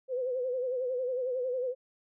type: tone with vibrato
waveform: sine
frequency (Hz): 506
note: B4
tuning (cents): +42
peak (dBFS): -29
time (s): 0.08-1.75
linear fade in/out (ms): 50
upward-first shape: sine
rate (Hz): 11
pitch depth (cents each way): 70
effects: none